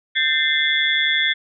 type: tone cluster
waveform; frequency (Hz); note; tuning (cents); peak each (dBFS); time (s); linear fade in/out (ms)
sine; 1569 / 1796 / 2081 / 3384 / 3535; G6 / A6 / C7 / G#7 / A7; +1 / +35 / -10 / +32 / +7; -27 / -22 / -21 / -21 / -25; 0.15-1.34; 20
effects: none